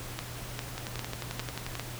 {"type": "two click trains", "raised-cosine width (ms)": 0.2, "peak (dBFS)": [-16, -18], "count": [5, 12], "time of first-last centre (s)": [[0.19, 1.796], [0.78, 1.753]], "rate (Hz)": [2.49, 11.3], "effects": ["added 120 Hz sine -42 dBFS peak until 1.99 s", "pink hiss -42 dBFS RMS until 1.99 s"]}